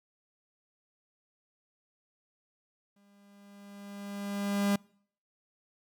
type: tone with exponential growth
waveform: 45% pulse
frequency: 201.2 Hz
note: G3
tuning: 45 cents sharp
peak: -24 dBFS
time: 2.96-4.76 s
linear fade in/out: 5 ms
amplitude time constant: 390 ms
effects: noise-tail reverb RT60 0.6 s tail -26 dB re dry